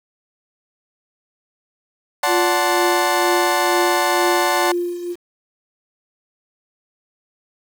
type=chord; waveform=30% pulse; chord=D dominant seventh; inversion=none; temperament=equal with one note detuned; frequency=577.6 / 740 / 880 / 1046.5 Hz; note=D5 / F#5 / A5 / C6; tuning=-29 / 0 / 0 / 0 cents; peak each=-20 / -19 / -18 / -20 dBFS; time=2.23-4.72 s; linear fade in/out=5 ms
type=tone with tremolo; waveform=sine; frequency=350 Hz; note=F4; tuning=4 cents sharp; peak=-17 dBFS; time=2.26-5.16 s; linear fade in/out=50 ms; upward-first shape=triangle; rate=2.1 Hz; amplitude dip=70%
effects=7-bit